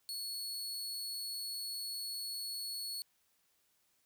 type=tone; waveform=sawtooth; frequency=4385 Hz; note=C#8; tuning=20 cents flat; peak=-36 dBFS; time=0.09-3.02 s; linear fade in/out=0 ms; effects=white hiss -75 dBFS RMS until 4.05 s